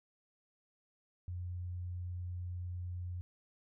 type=tone; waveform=sine; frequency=89.1 Hz; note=F2; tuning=35 cents sharp; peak=-38 dBFS; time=1.28-3.21 s; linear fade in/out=0 ms; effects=none